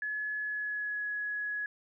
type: tone with pitch glide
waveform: sine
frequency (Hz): 1703 to 1681.5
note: G#6 to G#6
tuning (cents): +43 to +21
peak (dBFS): -32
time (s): 0.02-1.66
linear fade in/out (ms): 2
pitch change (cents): -22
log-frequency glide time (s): 0.39-1.05
effects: none